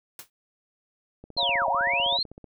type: noise with exponential decay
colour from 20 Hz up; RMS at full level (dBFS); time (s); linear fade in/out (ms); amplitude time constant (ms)
white; -36; 0.19-0.3; 2; 22
type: click train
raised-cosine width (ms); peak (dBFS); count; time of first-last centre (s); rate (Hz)
2; -30; 20; 1.24-2.443; 15.8
type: linear two-way sweep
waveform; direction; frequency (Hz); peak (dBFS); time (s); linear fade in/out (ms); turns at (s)
sine; down then up; 4300 to 602 to 4300; -23; 1.37-2.23; 5; 1.68
type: chord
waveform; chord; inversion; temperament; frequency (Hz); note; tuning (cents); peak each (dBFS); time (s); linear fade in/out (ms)
sine; Bb minor; first; equal with one note detuned; 554.4 / 698.5 / 951.9; Db5 / F5 / Bb5; 0 / 0 / +36; -33 / -29 / -30; 1.37-2.18; 20
effects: none